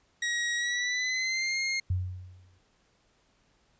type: tone with pitch glide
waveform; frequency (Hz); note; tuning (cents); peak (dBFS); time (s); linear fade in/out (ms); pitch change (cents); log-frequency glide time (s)
sawtooth; 1901 to 2134; A#6 to C7; +33 to +34; -24; 0.22-1.8; 5; +201; 0.56-1.59
type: tone with exponential decay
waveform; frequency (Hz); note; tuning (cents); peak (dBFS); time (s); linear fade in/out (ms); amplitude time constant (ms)
sine; 91.4; F#2; -21; -23; 1.9-2.59; 5; 150
effects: pink hiss -68 dBFS RMS until 3.79 s + resampled to 16000 Hz